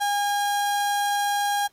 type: tone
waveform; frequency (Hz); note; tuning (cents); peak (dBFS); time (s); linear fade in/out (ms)
35% pulse; 814; G#5; -35; -20; 0-1.68; 20
effects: pink hiss -64 dBFS RMS until 1.72 s + AAC 48 kbps